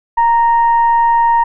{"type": "tone with frequency modulation", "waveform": "sine", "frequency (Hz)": 932, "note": "A#5", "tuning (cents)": -1, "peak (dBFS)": -8, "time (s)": [0.17, 1.44], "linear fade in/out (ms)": 10, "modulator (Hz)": 922, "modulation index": 0.32, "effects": []}